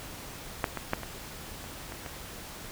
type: clicks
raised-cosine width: 0.5 ms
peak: -10 / -18 / -11 / -22 / -28 / -24 / -23 dBFS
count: 7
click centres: 0.642 / 0.773 / 0.934 / 1.033 / 1.641 / 1.922 / 2.062 s
effects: pink hiss -43 dBFS RMS until 2.71 s